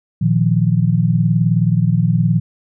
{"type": "chord", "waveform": "sine", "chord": "Bb suspended fourth", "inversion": "none", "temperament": "equal", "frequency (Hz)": [116.54, 155.56, 174.61], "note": ["Bb2", "Eb3", "F3"], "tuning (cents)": [0, 0, 0], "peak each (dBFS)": -16, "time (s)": [0.21, 2.4], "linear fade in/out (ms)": 10, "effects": []}